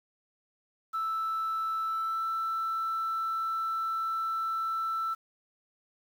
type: tone with pitch glide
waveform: sine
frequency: 1318.5 to 1329.2 Hz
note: E6 to E6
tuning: 0 to +14 cents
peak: -27 dBFS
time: 0.93-5.15 s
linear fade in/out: 20 ms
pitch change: +14 cents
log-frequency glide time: 1.86-2.26 s
effects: tanh soft clip ceiling -26 dBFS + 9-bit